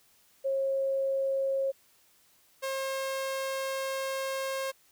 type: tone pair in turn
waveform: sine / sawtooth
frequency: 541 / 536 Hz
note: C#5 / C5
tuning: -42 / +42 cents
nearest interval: unison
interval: 16 cents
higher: first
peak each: -26 / -27 dBFS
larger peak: first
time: 0.44-1.72 / 2.62-4.72 s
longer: second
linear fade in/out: 20 ms
effects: white hiss -64 dBFS RMS until 4.91 s